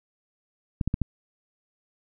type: clicks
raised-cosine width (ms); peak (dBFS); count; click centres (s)
5; -12; 4; 0.812 / 0.876 / 0.941 / 1.017
effects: none